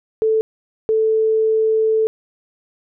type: tone pair in turn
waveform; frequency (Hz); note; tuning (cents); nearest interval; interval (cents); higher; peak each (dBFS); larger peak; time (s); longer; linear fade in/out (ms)
sine; 440 / 440; A4 / A4; 0 / 0; unison; 0; neither; -13; neither; 0.22-0.41 / 0.89-2.07; second; 0
effects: none